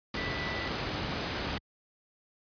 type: tone in noise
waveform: sine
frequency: 1975.5 Hz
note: B6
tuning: in tune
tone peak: -37 dBFS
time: 0.17-0.68 s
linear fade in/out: 2 ms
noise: pink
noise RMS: -33 dBFS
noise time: 0.14-1.58 s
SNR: -7 dB
effects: high-pass 60 Hz 12 dB/octave + resampled to 11025 Hz